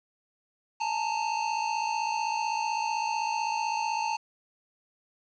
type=tone pair together; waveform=square; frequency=854 / 909.8 Hz; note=G#5 / A#5; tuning=+48 / -42 cents; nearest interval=minor second; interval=110 cents; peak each=-32 / -30 dBFS; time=0.8-4.17 s; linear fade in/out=10 ms; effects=resampled to 16000 Hz + 9-bit